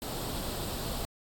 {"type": "noise with comb filter", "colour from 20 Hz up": "pink", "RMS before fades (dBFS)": -36, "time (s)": [0.02, 1.05], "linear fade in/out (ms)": 0, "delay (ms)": 0.24, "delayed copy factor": 0.5, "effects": ["AAC 64 kbps"]}